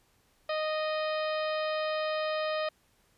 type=harmonic tone with a mistuned harmonic; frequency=620 Hz; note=D#5; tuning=6 cents flat; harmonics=1 / 2 / 3 / 4 / 5 / 6 / 7 / 8; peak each=-30 / -36 / -40 / -42 / -44 / -46 / -47 / -48 dBFS; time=0.49-2.69 s; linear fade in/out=5 ms; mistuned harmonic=7; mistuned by=-67 cents; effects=pink hiss -68 dBFS RMS until 3.17 s + resampled to 32000 Hz